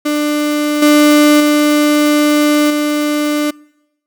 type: tone with level steps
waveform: 35% pulse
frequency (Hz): 297.2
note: D4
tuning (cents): +21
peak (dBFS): -11 / -4 / -7 / -11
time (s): 0.05-3.51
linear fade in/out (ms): 10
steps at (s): 0.82 / 1.4 / 2.7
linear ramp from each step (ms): 5
effects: noise-tail reverb RT60 0.9 s tail -26 dB re dry